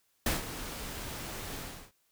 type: noise with ADSR envelope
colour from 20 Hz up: pink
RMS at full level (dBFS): -28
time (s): 0.26-1.92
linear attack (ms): 4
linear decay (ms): 150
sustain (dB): -12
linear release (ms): 330
effects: white hiss -73 dBFS RMS until 2.11 s